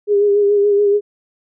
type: tone with vibrato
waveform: sine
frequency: 407.9 Hz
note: G#4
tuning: 31 cents flat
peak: -10 dBFS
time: 0.07-1.01 s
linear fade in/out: 50 ms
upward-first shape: sine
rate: 7 Hz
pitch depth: 31 cents each way
effects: none